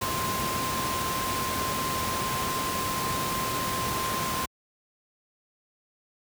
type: tone in noise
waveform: sine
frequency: 1046.5 Hz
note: C6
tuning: in tune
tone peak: -30 dBFS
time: 0.01-4.46 s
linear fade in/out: 10 ms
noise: pink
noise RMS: -30 dBFS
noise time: 0.01-4.46 s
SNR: -3 dB
effects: high-pass 80 Hz 12 dB/octave